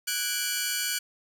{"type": "tone cluster", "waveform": "10% pulse", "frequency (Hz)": [1478, 1639, 2334, 4350], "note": ["F#6", "G#6", "D7", "C#8"], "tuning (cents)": [-2, -23, -11, -33], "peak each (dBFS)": [-22, -27, -23, -30], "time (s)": [0.07, 0.99], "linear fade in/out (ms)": 10, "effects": []}